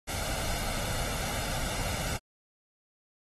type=noise with comb filter; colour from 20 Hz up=pink; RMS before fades=-33 dBFS; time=0.07-2.18 s; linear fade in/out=20 ms; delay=1.4 ms; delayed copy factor=+0.55; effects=AAC 32 kbps